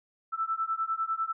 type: beating tone pair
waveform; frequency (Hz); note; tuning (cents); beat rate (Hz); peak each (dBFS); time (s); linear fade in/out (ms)
sine; 1318.5 / 1328.5; E6 / E6; 0 / +13; 10; -31; 0.32-1.33; 20
effects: none